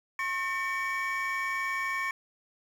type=tone cluster; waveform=triangle; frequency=1082 / 1811 / 2268 Hz; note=C#6 / A6 / C#7; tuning=-42 / +49 / +39 cents; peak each=-31 dBFS; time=0.19-2.11 s; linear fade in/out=2 ms; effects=tanh soft clip ceiling -21 dBFS + 9-bit